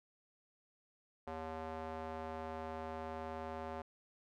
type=tone with band-pass filter; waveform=square; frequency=79.9 Hz; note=D#2; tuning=47 cents sharp; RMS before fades=-44 dBFS; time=1.27-3.82 s; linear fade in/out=5 ms; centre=750 Hz; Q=1.4; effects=none